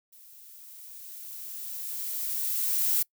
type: noise with level ramp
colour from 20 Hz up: violet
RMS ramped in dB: -53 to -24 dBFS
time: 0.12-3.03 s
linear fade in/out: 10 ms
effects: noise-tail reverb RT60 0.1 s tail -24 dB re dry